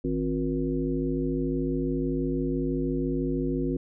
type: harmonic tone with a mistuned harmonic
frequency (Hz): 53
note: G#1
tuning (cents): +36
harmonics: 1 / 3 / 5 / 7 / 9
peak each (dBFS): -33 / -32 / -28 / -31 / -36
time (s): 0.04-3.77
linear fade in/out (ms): 5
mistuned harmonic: 7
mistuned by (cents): -58
effects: none